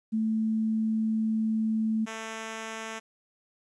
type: tone pair in turn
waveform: sine / 5% pulse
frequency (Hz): 220.1 / 222.4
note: A3 / A3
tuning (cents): +1 / +19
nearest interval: unison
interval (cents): 18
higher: second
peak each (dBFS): -24 / -24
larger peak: neither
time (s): 0.12-2.06 / 2.06-3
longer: first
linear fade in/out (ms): 20
effects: resampled to 22050 Hz + 11-bit